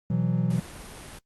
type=chord; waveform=triangle; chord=B suspended fourth; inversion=none; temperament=equal; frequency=123.47 / 164.81 / 185 Hz; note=B2 / E3 / F#3; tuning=0 / 0 / 0 cents; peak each=-25 / -24 / -25 dBFS; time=0.1-0.6 s; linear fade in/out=5 ms
type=noise; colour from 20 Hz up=pink; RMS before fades=-42 dBFS; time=0.5-1.19 s; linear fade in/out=5 ms
effects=noise-tail reverb RT60 0.1 s tail -26 dB re dry + Opus 32 kbps